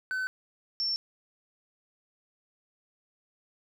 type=tone pair in turn; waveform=triangle / sine; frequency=1518 / 5419 Hz; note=F#6 / E8; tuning=+44 / +47 cents; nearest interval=octave + minor seventh; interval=2203 cents; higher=second; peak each=-27 dBFS; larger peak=neither; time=0.11-0.27 / 0.8-0.96 s; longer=neither; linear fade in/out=0 ms; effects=11-bit